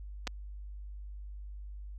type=clicks; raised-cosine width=0.2 ms; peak=-18 dBFS; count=2; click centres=0.271 / 0.275 s; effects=added 50 Hz sine -41 dBFS peak until 1.98 s